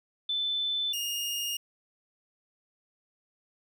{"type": "tone pair in turn", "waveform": ["sine", "sawtooth"], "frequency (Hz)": [3520, 2841], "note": ["A7", "F7"], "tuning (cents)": [0, 29], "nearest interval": "major third", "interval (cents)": 371, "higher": "first", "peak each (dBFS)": -27, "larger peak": "neither", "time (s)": [[0.29, 0.93], [0.93, 1.57]], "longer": "neither", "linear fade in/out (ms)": 5, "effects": []}